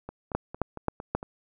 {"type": "two click trains", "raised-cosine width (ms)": 1, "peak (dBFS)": [-11, -23], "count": [4, 6], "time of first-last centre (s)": [[0.35, 1.15], [0.09, 1.229]], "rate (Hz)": [3.75, 4.39], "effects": []}